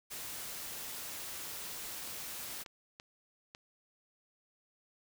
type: noise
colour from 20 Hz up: white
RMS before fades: -43 dBFS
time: 0.1-2.64 s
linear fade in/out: 20 ms
type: clicks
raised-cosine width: 0.2 ms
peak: -31 dBFS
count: 5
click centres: 2.076 / 2.51 / 2.662 / 2.999 / 3.549 s
effects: none